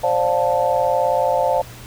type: chord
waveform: sine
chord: D minor seventh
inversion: third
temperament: just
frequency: 528.6 / 587.3 / 704.8 / 881 Hz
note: C5 / D5 / F5 / A5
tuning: +18 / 0 / +16 / +2 cents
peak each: -20 / -21 / -21 / -21 dBFS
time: 0.03-1.62 s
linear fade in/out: 10 ms
effects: added 120 Hz sine -40 dBFS peak until 1.86 s + pink hiss -40 dBFS RMS until 1.86 s